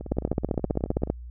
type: two click trains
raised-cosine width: 2 ms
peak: -10 / -22 dBFS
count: 16 / 21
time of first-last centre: 0.12-1.1 / 0.01-1.074 s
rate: 15.3 / 18.8 Hz
effects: added 60 Hz sine -37 dBFS peak until 1.3 s